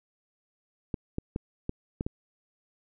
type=clicks; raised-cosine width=3 ms; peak=-17 dBFS; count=6; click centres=0.942 / 1.184 / 1.361 / 1.694 / 2.009 / 2.065 s; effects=none